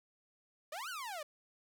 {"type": "exponential two-way sweep", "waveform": "sawtooth", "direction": "up then down", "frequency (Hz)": [570, 1560, 570], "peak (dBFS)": -37, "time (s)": [0.72, 1.23], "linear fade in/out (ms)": 5, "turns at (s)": 0.89, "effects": []}